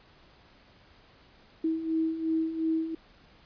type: beating tone pair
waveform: sine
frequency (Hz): 320 / 322.8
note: D#4 / E4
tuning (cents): +49 / -36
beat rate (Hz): 2.8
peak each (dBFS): -33 / -27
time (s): 1.64-2.95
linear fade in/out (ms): 5
effects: pink hiss -58 dBFS RMS until 3.45 s + resampled to 11025 Hz